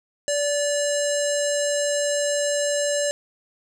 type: tone with low-pass filter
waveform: square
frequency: 579 Hz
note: D5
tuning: 25 cents flat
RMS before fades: -23 dBFS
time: 0.28-3.11 s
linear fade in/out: 0 ms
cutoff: 7600 Hz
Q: 6.2
effects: none